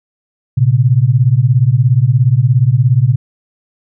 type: beating tone pair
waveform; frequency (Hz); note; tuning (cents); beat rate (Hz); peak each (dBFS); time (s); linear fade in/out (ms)
sine; 116.54 / 133.54; A#2 / C3; 0 / +36; 17; -10; 0.57-3.16; 10
effects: none